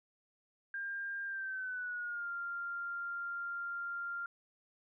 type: tone with pitch glide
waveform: sine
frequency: 1600 to 1392.9 Hz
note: G6 to F6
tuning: +35 to -5 cents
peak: -37 dBFS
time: 0.74-4.26 s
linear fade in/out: 2 ms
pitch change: -240 cents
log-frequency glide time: 1.25-2.3 s
effects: none